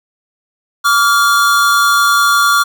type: tone pair together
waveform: square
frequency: 1151.4 / 1400 Hz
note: D6 / F6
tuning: -35 / +4 cents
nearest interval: minor third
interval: 339 cents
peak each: -12 dBFS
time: 0.84-2.64 s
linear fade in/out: 20 ms
effects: none